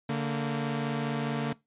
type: tone pair together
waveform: sawtooth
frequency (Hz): 144.4 / 229.1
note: D3 / A#3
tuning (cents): -29 / -30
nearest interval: minor sixth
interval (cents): 799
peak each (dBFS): -27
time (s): 0.09-1.53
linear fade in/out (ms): 5
effects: noise-tail reverb RT60 0.2 s tail -20 dB re dry + resampled to 8000 Hz